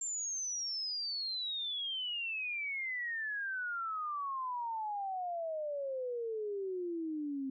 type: exponential sweep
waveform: sine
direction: down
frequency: 7390 to 263.4 Hz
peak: -35 dBFS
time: 0.01-7.5 s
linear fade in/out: 5 ms
effects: none